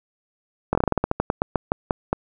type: slowing click train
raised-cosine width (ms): 1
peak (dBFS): -5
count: 17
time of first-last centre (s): 0.73-2.13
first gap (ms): 21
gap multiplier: 1.17
effects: none